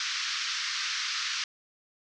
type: band-pass noise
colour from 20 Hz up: white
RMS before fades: -32 dBFS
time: 0-1.44 s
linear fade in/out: 2 ms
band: 1200 to 5900 Hz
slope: 48 dB/octave
effects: none